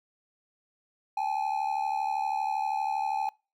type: ring-modulated tone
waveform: triangle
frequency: 827 Hz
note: G#5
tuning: 8 cents flat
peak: -22 dBFS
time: 1.17-3.29 s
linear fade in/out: 0 ms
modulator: 36.3 Hz
effects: noise-tail reverb RT60 0.3 s tail -25 dB re dry